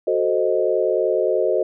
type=chord; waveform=sine; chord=F# diminished seventh; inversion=none; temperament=equal; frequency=370 / 440 / 523.3 / 622.3 Hz; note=F#4 / A4 / C5 / Eb5; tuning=0 / 0 / 0 / 0 cents; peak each=-22 dBFS; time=0.07-1.63 s; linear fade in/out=5 ms; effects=none